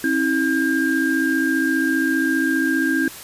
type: tone cluster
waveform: sine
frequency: 268.1 / 323.1 / 1604 Hz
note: C4 / E4 / G6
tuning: +42 / -35 / +39 cents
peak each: -21 dBFS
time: 0.04-3.08 s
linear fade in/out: 2 ms
effects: white hiss -37 dBFS RMS until 3.23 s + resampled to 32000 Hz